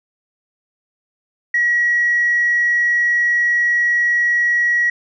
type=tone; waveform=sine; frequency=1915 Hz; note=A#6; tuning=46 cents sharp; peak=-12 dBFS; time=1.54-4.9 s; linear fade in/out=5 ms; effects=tanh soft clip ceiling -8 dBFS

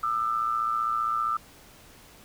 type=tone pair together; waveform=sine; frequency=1208.7 / 1324 Hz; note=D6 / E6; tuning=+49 / +7 cents; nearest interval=major second; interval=158 cents; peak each=-27 dBFS; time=0.03-1.37 s; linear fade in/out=5 ms; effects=pink hiss -52 dBFS RMS until 2.24 s

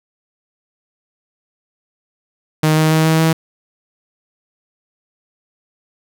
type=tone with pitch steps; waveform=sawtooth; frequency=155.56 / 157 / 158.46 / 159.93 / 161.42 Hz; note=D#3 / D#3 / D#3 / D#3 / E3; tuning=0 / +16 / +32 / +48 / -36 cents; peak=-7 dBFS; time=2.63-3.33 s; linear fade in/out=5 ms; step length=140 ms; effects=none

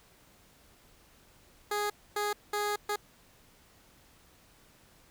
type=tone bursts at uneven times; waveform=15% pulse; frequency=414.5 Hz; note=G#4; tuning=3 cents flat; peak=-23 dBFS; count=4; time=1.71-1.9 / 2.16-2.33 / 2.53-2.76 / 2.89-2.96 s; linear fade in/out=5 ms; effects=pink hiss -61 dBFS RMS until 5.1 s

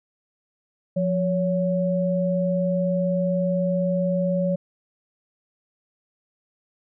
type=tone pair together; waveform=sine; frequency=176.8 / 560.9 Hz; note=F3 / C#5; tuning=+22 / +20 cents; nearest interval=octave + minor sixth; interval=1998 cents; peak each=-22 / -23 dBFS; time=0.96-4.56 s; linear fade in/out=10 ms; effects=none

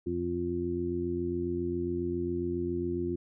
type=harmonic tone; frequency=87.31 Hz; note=F2; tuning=in tune; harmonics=1 / 2 / 3 / 4; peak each=-38 / -39 / -36 / -31 dBFS; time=0.06-3.16 s; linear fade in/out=10 ms; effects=none

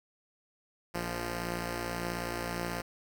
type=tone pair together; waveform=5% pulse; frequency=58.57 / 173.9 Hz; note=A#1 / F3; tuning=+9 / -7 cents; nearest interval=octave + perfect fifth; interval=1884 cents; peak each=-25 dBFS; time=0.94-2.82 s; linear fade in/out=10 ms; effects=none

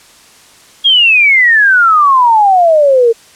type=exponential sweep; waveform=sine; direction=down; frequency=3312 to 448.7 Hz; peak=-4 dBFS; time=0.84-3.13 s; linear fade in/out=20 ms; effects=white hiss -41 dBFS RMS until 3.35 s + low-pass 9000 Hz 12 dB/octave

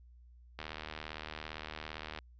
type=click train; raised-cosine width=0.3 ms; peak=-25 dBFS; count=125; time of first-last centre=0.59-2.188 s; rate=77.6 Hz; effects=added 60 Hz sine -55 dBFS peak until 2.39 s + resampled to 16000 Hz

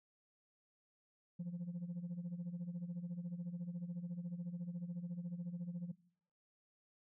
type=tone with tremolo; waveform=sine; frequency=174.61 Hz; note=F3; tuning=in tune; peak=-36 dBFS; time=1.39-5.92 s; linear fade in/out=10 ms; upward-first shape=sine; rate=14 Hz; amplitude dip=75%; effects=noise-tail reverb RT60 0.7 s tail -24 dB re dry + tanh soft clip ceiling -38 dBFS

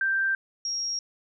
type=tone pair in turn; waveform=sine; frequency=1571 / 5598 Hz; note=G6 / F8; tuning=+3 / +3 cents; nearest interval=octave + minor seventh; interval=2200 cents; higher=second; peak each=-22 / -27 dBFS; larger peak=first; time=0.01-0.35 / 0.65-0.99 s; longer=neither; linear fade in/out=2 ms; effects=none

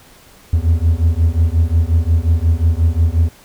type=beating tone pair; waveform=triangle; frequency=79.6 / 85.2 Hz; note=D#2 / F2; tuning=+40 / -42 cents; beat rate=5.6 Hz; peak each=-12 dBFS; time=0.53-3.29 s; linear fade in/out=5 ms; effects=pink hiss -45 dBFS RMS until 3.44 s

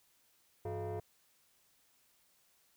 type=tone with frequency modulation; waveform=sine; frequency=164.81 Hz; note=E3; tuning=in tune; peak=-34 dBFS; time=0.65-1 s; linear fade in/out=5 ms; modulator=263 Hz; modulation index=2.1; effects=tanh soft clip ceiling -36 dBFS + white hiss -71 dBFS RMS until 2.76 s

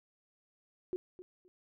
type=tone with echo; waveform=sine; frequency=364.5 Hz; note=F#4; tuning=26 cents flat; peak=-32 dBFS; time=0.93-0.96 s; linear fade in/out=0 ms; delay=260 ms; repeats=2; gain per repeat=-14 dB; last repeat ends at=1.48 s; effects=none

